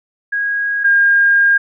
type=tone pair in turn; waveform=sine; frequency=1644 / 1614.8 Hz; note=G#6 / G#6; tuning=-18 / -49 cents; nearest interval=unison; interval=31 cents; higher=first; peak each=-15 / -8 dBFS; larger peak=second; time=0.32-0.84 / 0.84-1.58 s; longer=second; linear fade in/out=10 ms; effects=none